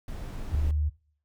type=noise; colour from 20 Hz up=brown; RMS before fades=-35 dBFS; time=0.08-0.71 s; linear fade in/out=2 ms
type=tone with exponential growth; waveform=sine; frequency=87.31 Hz; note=F2; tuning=in tune; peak=-20 dBFS; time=0.47-0.55 s; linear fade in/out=0 ms; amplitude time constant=17 ms
type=tone; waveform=sine; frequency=75 Hz; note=D2; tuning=37 cents sharp; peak=-23 dBFS; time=0.54-0.9 s; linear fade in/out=20 ms
effects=noise-tail reverb RT60 0.5 s tail -21 dB re dry

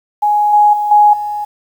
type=tone with level steps; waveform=sine; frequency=834 Hz; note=G#5; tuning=7 cents sharp; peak=-9 / -5 / -13 / -4 / -17 dBFS; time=0.22-1.45 s; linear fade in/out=10 ms; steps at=0.53 / 0.73 / 0.91 / 1.13 s; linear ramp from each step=5 ms; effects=7-bit

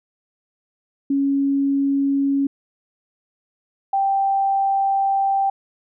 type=tone pair in turn; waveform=sine; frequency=277.2 / 784 Hz; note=C#4 / G5; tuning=0 / 0 cents; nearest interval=octave + tritone; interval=1800 cents; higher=second; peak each=-16 / -16 dBFS; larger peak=neither; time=1.1-2.47 / 3.93-5.5 s; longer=second; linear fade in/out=5 ms; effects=none

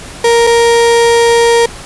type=tone pair in turn; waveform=35% pulse; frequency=467.1 / 467.1 Hz; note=A#4 / A#4; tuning=+3 / +3 cents; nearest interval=unison; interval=0 cents; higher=neither; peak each=-4 dBFS; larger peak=neither; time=0.24-0.47 / 0.47-1.66 s; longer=second; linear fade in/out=5 ms; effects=pink hiss -29 dBFS RMS until 1.85 s + resampled to 24000 Hz

